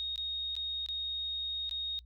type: tone with dropouts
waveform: sine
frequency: 3729 Hz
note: A#7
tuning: in tune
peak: -33 dBFS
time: 0-1.99 s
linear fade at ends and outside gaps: 0 ms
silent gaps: 0.159-0.178 / 0.553-0.565 / 0.862-0.887 / 1.694-1.711 s
effects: noise-tail reverb RT60 0.1 s tail -26 dB re dry + added 60 Hz sine -52 dBFS peak until 2.05 s